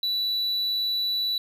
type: tone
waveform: triangle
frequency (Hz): 3951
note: B7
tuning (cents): 0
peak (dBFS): -22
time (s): 0.03-1.38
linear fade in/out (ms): 2
effects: none